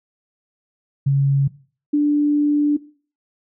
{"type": "tone pair in turn", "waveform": "sine", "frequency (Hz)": [138.59, 293.7], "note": ["C#3", "D4"], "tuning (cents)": [0, 0], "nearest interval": "octave + minor second", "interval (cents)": 1300, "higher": "second", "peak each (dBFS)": -13, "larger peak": "neither", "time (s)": [[1.06, 1.48], [1.93, 2.77]], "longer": "second", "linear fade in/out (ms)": 10, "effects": ["noise-tail reverb RT60 0.4 s tail -18 dB re dry"]}